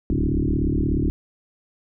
sine tone with frequency modulation, 113.7 Hz, A#2, 43 cents flat, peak -18 dBFS, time 0.1-1.1 s, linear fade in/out 0 ms, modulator 36.7 Hz, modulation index 6.2, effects none

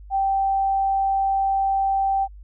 sine tone, 780 Hz, G5, 9 cents flat, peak -18 dBFS, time 0.1-2.28 s, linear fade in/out 50 ms, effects added 50 Hz sine -39 dBFS peak until 2.43 s

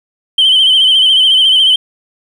sine tone with vibrato, 3090 Hz, G7, 26 cents flat, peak -4 dBFS, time 0.38-1.76 s, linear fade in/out 5 ms, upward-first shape sine, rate 14 Hz, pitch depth 58 cents each way, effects tanh soft clip ceiling -2 dBFS + 7-bit

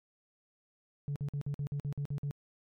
sine tone bursts, 142.9 Hz, D3, 47 cents flat, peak -30 dBFS, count 10, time 1.08-2.31 s, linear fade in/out 0 ms, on 78 ms, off 50 ms, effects tanh soft clip ceiling -30 dBFS + MP3 96 kbps

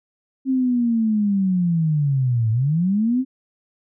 sine linear two-way sweep, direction down then up, 267.6 to 108.1 to 267.6 Hz, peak -16 dBFS, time 0.45-3.25 s, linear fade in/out 50 ms, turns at 2.51 s, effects none

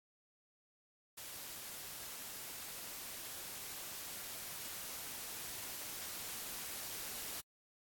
white noise with level ramp, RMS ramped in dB -48 to -44 dBFS, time 1.17-7.41 s, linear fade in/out 10 ms, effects AAC 64 kbps

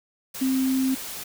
sine tone in noise, 262.8 Hz, C4, 8 cents sharp, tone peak -20 dBFS, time 0.41-0.95 s, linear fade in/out 10 ms, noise white, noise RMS -35 dBFS, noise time 0.34-1.24 s, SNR +12 dB, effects none

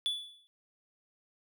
triangle tone with exponential decay, 3447 Hz, A7, 36 cents flat, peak -25 dBFS, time 0.06-0.47 s, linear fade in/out 0 ms, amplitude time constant 88 ms, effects none

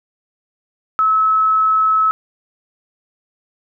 sine tone, 1295 Hz, E6, 31 cents flat, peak -11 dBFS, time 0.99-2.11 s, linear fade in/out 0 ms, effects none

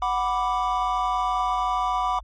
triangle chord, B minor, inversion second, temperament equal, 740 / 987.8 / 1174.7 Hz, F#5 / B5 / D6, 0 / 0 / 0 cents, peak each -24 dBFS, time 0.02-2.19 s, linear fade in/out 2 ms, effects added 50 Hz sine -39 dBFS peak until 2.23 s + MP3 32 kbps

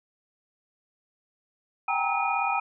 sine tone cluster, 773 / 810 / 936 / 1287 / 2448 Hz, G5 / G#5 / A#5 / E6 / D#7, -24 / -43 / +7 / -42 / -29 cents, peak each -30 dBFS, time 1.88-2.6 s, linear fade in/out 5 ms, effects none

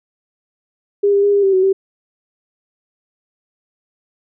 sine tone with pitch steps, 404.9 / 400.3 / 406.4 / 402.9 / 388.5 / 374.7 / 386.2 Hz, G#4 / G4 / G#4 / G4 / G4 / F#4 / G4, -44 / +36 / -38 / +48 / -16 / +22 / -26 cents, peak -10 dBFS, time 1.03-1.73 s, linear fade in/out 10 ms, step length 100 ms, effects none

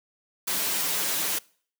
white noise with comb filter, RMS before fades -27 dBFS, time 0.47-1.39 s, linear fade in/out 10 ms, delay 8.3 ms, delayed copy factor -0.95, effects noise-tail reverb RT60 0.5 s tail -24 dB re dry + high-pass 150 Hz 12 dB/octave

